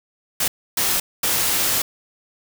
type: noise bursts at uneven times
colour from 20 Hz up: white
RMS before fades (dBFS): -20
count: 3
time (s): 0.4-0.48 / 0.77-1 / 1.23-1.82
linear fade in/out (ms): 5
effects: none